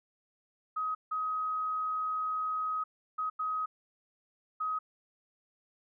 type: tone bursts at uneven times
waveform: sine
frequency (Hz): 1263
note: D#6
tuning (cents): +26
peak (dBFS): -30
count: 5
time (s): 0.76-0.95 / 1.11-2.84 / 3.18-3.3 / 3.39-3.66 / 4.6-4.79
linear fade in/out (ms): 10
effects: none